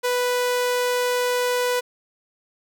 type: tone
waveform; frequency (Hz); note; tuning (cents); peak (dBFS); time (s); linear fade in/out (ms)
sawtooth; 493.9; B4; 0; -16; 0.03-1.81; 20
effects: none